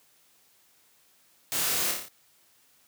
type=noise with echo; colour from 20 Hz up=white; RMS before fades=-30 dBFS; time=1.52-1.91 s; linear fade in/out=0 ms; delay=29 ms; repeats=6; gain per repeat=-3 dB; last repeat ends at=2.084 s; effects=white hiss -63 dBFS RMS until 2.87 s + high-pass 80 Hz 12 dB/octave